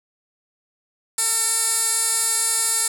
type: tone with band-pass filter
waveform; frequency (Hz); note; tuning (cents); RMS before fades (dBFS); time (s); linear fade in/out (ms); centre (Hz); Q
15% pulse; 451.1; A4; +43; -21; 1.18-2.88; 5; 9200; 4.6
effects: none